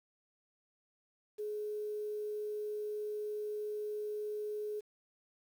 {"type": "tone with quantisation", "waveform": "sine", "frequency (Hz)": 421.6, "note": "G#4", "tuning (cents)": 26, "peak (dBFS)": -36, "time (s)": [1.38, 4.81], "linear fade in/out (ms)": 20, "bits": 10, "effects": []}